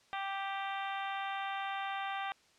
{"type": "harmonic tone with a mistuned harmonic", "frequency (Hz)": 392, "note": "G4", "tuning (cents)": 0, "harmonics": [2, 3, 4, 5, 6, 7, 8, 9], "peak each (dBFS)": [-38, -42, -44, -46, -48, -49, -50, -51], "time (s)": [0.13, 2.32], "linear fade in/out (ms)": 0, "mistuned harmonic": 9, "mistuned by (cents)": 40, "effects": ["white hiss -66 dBFS RMS until 2.58 s", "low-pass 6000 Hz 12 dB/octave"]}